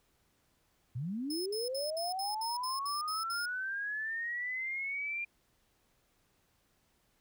sine linear sweep, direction up, 110 to 2401 Hz, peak -34 dBFS, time 0.95-5.25 s, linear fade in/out 10 ms
sawtooth tone bursts, 5190 Hz, E8, 28 cents flat, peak -35 dBFS, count 10, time 1.3-3.458 s, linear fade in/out 5 ms, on 160 ms, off 62 ms
effects pink hiss -73 dBFS RMS until 7.2 s

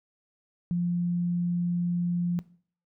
sine tone, 174.61 Hz, F3, in tune, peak -24 dBFS, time 0.71-2.39 s, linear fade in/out 0 ms, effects noise-tail reverb RT60 0.5 s tail -20 dB re dry

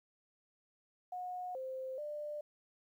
sine tone with pitch steps, 726 / 522 / 595 Hz, F#5 / C5 / D5, -33 / -4 / +22 cents, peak -39 dBFS, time 1.12-2.41 s, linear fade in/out 5 ms, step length 430 ms, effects 12-bit

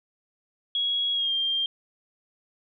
sine tone with pitch glide, 3322 to 3190 Hz, G#7 to G7, 0 to +30 cents, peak -23 dBFS, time 0.75-1.66 s, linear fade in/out 2 ms, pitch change -70 cents, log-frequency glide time 1.13-1.33 s, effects none

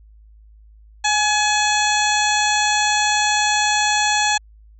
harmonic tone with a mistuned harmonic, 848 Hz, G#5, 36 cents sharp, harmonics 1 / 2 / 3 / 4 / 5 / 7 / 8 / 9, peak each -19 / -22 / -24 / -25 / -26 / -27 / -28 / -29 dBFS, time 1.04-4.38 s, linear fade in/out 10 ms, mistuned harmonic 1, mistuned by -23 cents, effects added 53 Hz sine -44 dBFS peak until 4.79 s

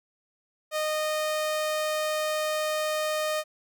sawtooth tone, 616 Hz, D#5, 17 cents flat, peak -22 dBFS, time 0.71-3.44 s, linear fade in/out 50 ms, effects none

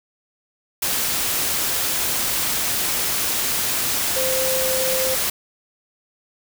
sine tone in noise, 521 Hz, C5, 7 cents flat, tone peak -22 dBFS, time 4.16-5.15 s, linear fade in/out 5 ms, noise white, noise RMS -22 dBFS, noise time 0.82-5.3 s, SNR -3 dB, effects none

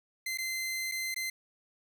sawtooth tone with dropouts, 2070 Hz, C7, 19 cents flat, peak -29 dBFS, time 0.26-1.3 s, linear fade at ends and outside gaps 5 ms, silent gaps 0.375-0.384 / 0.915-0.919 / 1.144-1.161 s, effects none

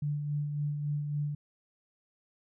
sine tone with tremolo, 146.83 Hz, D3, in tune, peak -28 dBFS, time 0.02-1.35 s, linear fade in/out 5 ms, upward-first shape sine, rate 3.6 Hz, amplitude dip 40%, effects none

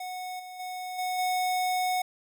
square tone with level steps, 735 Hz, F#5, 12 cents flat, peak -35 / -41 / -35 / -29 / -26 dBFS, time 0-2.02 s, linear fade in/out 5 ms, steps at 0.39 / 0.59 / 0.98 / 1.18 s, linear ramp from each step 10 ms, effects none

